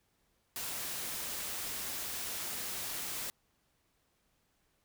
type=noise; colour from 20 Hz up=white; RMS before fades=-39 dBFS; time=0.56-3.3 s; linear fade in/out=0 ms; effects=pink hiss -75 dBFS RMS until 4.84 s